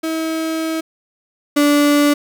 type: tone pair in turn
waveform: 35% pulse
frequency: 321.5 / 290.8 Hz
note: E4 / D4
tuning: -43 / -17 cents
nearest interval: major second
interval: 174 cents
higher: first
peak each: -17 / -9 dBFS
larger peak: second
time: 0.03-0.81 / 1.56-2.14 s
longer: first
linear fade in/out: 10 ms
effects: none